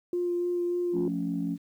sine tone with vibrato, 351.4 Hz, F4, 11 cents sharp, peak -25 dBFS, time 0.13-1.08 s, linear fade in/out 2 ms, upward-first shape sine, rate 3.4 Hz, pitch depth 11 cents each way
sine chord, F augmented, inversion none, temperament equal with one note detuned, 174.61 / 220 / 279.6 Hz, F3 / A3 / C#4, 0 / 0 / +15 cents, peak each -31 / -34 / -30 dBFS, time 0.92-1.58 s, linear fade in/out 50 ms
effects tanh soft clip ceiling -19 dBFS + 10-bit

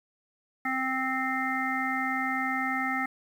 harmonic tone, 261.6 Hz, C4, in tune, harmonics 1 / 3 / 5 / 7 / 8, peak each -33 / -33 / -33 / -33 / -33 dBFS, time 0.65-3.06 s, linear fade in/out 5 ms, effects 9-bit

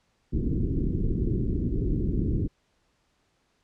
pink low-pass noise, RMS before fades -26 dBFS, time 0.32-2.48 s, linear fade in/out 20 ms, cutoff 380 Hz, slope 48 dB/octave, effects pink hiss -70 dBFS RMS until 3.63 s + low-pass 7000 Hz 12 dB/octave

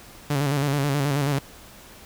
sawtooth tone with vibrato, 141.7 Hz, C#3, 38 cents sharp, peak -17 dBFS, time 0.3-1.39 s, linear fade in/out 5 ms, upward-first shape square, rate 9.3 Hz, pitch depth 59 cents each way, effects pink hiss -46 dBFS RMS until 2.05 s

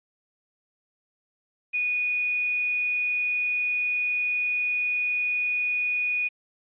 sine tone with quantisation, 2467 Hz, D#7, 15 cents flat, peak -23 dBFS, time 1.73-6.29 s, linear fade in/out 20 ms, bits 8, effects resampled to 8000 Hz

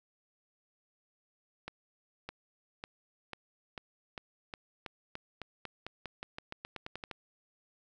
accelerating click train, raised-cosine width 0.3 ms, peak -24 dBFS, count 22, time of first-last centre 1.68-7.113 s, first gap 610 ms, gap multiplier 0.9, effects none

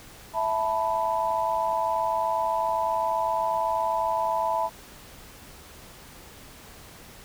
sine chord, E suspended fourth, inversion none, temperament equal, 659.3 / 880 / 987.8 Hz, E5 / A5 / B5, 0 / 0 / 0 cents, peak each -28 / -27 / -27 dBFS, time 0.33-4.7 s, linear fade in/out 50 ms, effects pink hiss -47 dBFS RMS until 7.24 s

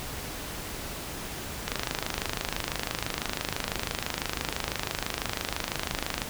click train, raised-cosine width 0.2 ms, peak -10 dBFS, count 119, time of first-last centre 1.68-6.218 s, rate 26 Hz, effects pink hiss -37 dBFS RMS until 6.29 s

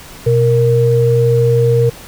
sine tone pair together, 123.48 / 466.2 Hz, B2 / A#4, 0 / 0 cents, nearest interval octave + major seventh, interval 2300 cents, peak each -11 dBFS, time 0.26-1.9 s, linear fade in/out 10 ms, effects pink hiss -35 dBFS RMS until 2.07 s

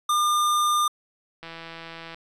square tone, 1205 Hz, D6, 44 cents sharp, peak -20 dBFS, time 0.09-0.88 s, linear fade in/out 5 ms
click train, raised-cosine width 0.3 ms, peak -23 dBFS, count 119, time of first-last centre 1.43-2.145 s, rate 165 Hz
effects resampled to 32000 Hz

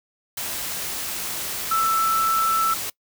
sine tone in noise, 1323 Hz, E6, 6 cents sharp, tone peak -18 dBFS, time 1.71-2.74 s, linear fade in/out 5 ms, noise white, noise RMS -29 dBFS, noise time 0.37-2.9 s, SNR +8 dB, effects noise-tail reverb RT60 0.1 s tail -23 dB re dry

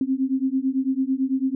sine beating tone pair, 260.4 / 269.4 Hz, C4 / C#4, -8 / -49 cents, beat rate 9 Hz, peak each -23 dBFS, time 0.01-1.55 s, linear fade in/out 2 ms, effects none

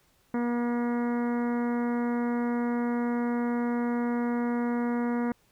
harmonic tone, 239.4 Hz, A#3, 46 cents sharp, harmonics 1 / 2 / 3 / 4 / 5 / 6 / 7 / 8 / 9, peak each -26 / -34 / -40 / -39 / -44 / -44 / -48 / -47 / -51 dBFS, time 0.34-5.32 s, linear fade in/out 2 ms, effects pink hiss -66 dBFS RMS until 5.51 s

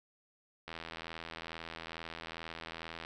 click train, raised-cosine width 0.3 ms, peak -26 dBFS, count 196, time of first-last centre 0.68-3.049 s, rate 82.3 Hz, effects none

